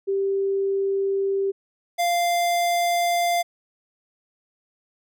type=tone pair in turn; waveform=sine / square; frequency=392 / 695 Hz; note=G4 / F5; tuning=0 / -9 cents; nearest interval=minor seventh; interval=991 cents; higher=second; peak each=-20 dBFS; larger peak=neither; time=0.07-1.52 / 1.98-3.43 s; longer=neither; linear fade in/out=20 ms; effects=none